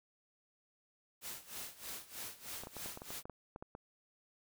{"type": "noise with tremolo", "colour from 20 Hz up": "white", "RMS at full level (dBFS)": -44, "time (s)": [1.21, 3.23], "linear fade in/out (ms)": 50, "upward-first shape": "sine", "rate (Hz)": 3.2, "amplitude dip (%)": 85}
{"type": "clicks", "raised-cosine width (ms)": 1, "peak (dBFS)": -32, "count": 12, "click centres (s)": [2.636, 2.671, 2.767, 2.86, 2.974, 3.019, 3.105, 3.255, 3.297, 3.561, 3.625, 3.751]}
{"effects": []}